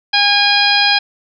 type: harmonic tone with a mistuned harmonic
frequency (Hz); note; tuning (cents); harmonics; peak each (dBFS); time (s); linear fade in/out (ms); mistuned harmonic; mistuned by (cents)
816; G#5; -31; 1 / 2 / 3 / 4 / 5 / 6; -17 / -17 / -17 / -17 / -17 / -17; 0.13-0.99; 10; 6; +24
effects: none